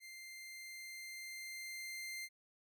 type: tone with level ramp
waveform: sawtooth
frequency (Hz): 2093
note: C7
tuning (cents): 0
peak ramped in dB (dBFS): -47 to -39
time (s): 0-2.29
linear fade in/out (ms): 50
effects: none

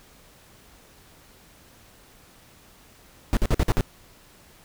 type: noise bursts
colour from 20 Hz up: brown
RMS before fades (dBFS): -19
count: 6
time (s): 3.33-3.808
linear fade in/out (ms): 0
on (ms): 38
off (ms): 50
effects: pink hiss -53 dBFS RMS until 4.64 s

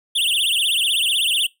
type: tone with vibrato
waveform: square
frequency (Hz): 3136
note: G7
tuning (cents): 0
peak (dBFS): -17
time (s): 0.15-1.47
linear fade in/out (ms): 10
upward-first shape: triangle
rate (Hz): 16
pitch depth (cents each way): 280
effects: noise-tail reverb RT60 0.2 s tail -23 dB re dry

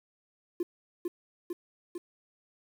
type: tone with echo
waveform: triangle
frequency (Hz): 349.2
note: F4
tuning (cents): 0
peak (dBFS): -23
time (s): 0.6-0.63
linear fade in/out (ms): 5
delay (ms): 450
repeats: 3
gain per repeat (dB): -3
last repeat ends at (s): 1.98
effects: tanh soft clip ceiling -24 dBFS + 9-bit

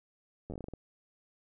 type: slowing click train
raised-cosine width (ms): 2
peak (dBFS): -28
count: 10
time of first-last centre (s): 0.5-0.737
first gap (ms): 10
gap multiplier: 1.23
effects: none

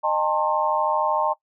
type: tone cluster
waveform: sine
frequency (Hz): 614 / 809 / 902 / 1065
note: D#5 / G#5 / A5 / C6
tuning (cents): -23 / -46 / +43 / +30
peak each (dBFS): -25 / -27 / -22 / -25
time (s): 0.03-1.34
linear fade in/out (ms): 20
effects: noise-tail reverb RT60 0.1 s tail -20 dB re dry

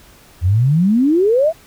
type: exponential sweep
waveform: sine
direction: up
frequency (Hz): 82.4 to 682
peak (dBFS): -10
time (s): 0.41-1.53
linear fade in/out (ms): 50
effects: pink hiss -46 dBFS RMS until 1.66 s

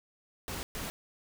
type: noise bursts at uneven times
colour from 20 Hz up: pink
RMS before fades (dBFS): -38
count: 2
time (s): 0.48-0.63 / 0.75-0.9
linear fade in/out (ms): 0
effects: none

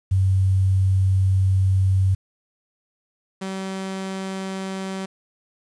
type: tone pair in turn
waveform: sine / sawtooth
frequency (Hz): 95.2 / 191.23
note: F#2 / G3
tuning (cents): +50 / -43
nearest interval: octave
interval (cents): 1207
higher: second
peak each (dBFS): -15 / -23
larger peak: first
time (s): 0.11-2.15 / 3.41-5.06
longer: first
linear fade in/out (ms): 10
effects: resampled to 22050 Hz + 8-bit

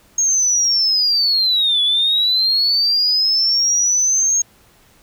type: linear two-way sweep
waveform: sine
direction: down then up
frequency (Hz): 6550 to 3396 to 6550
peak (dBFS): -12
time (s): 0.18-4.42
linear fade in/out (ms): 5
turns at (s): 1.82
effects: tanh soft clip ceiling -8 dBFS + pink hiss -52 dBFS RMS until 5.02 s

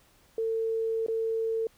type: tone with dropouts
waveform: sine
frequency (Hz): 450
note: A4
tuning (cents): +39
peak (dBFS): -26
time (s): 0.38-1.67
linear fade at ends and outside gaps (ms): 2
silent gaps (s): 1.064-1.083
effects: pink hiss -62 dBFS RMS until 1.77 s

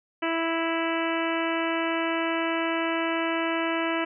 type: harmonic tone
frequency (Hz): 329.6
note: E4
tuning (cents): 0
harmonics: 1 / 2 / 3 / 4 / 5 / 6 / 7 / 8 / 9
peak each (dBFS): -28 / -31 / -33 / -34 / -35 / -36 / -36 / -37 / -38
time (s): 0.22-4.05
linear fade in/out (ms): 10
effects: none

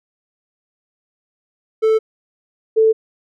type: tone pair in turn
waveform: triangle / sine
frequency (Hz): 440 / 441.9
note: A4 / A4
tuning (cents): 0 / +7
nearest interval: unison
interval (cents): 7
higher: second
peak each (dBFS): -9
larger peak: neither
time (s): 1.82-1.99 / 2.76-2.93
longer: neither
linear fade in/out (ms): 20
effects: none

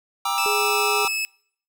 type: chord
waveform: square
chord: E half-diminished seventh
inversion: first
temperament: just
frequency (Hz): 791.1 / 949.3 / 1186.7 / 1318.5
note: G5 / Bb5 / D6 / E6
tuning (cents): +16 / +31 / +18 / 0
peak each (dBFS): -28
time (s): 0.25-1.08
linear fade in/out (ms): 5
type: tone with pitch glide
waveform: sawtooth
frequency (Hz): 2629 to 2597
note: E7 to E7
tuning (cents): -5 to -26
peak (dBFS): -20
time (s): 0.38-1.25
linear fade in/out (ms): 0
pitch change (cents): -21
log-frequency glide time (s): 0.51-0.89
type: tone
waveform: sine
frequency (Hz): 416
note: G#4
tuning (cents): +3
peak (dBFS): -25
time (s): 0.46-1.05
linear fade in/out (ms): 0
effects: noise-tail reverb RT60 0.6 s tail -25 dB re dry

